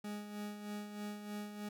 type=tone with tremolo; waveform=40% pulse; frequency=207.7 Hz; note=G#3; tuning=in tune; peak=-39 dBFS; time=0.04-1.69 s; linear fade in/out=5 ms; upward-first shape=sine; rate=3.2 Hz; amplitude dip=55%; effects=none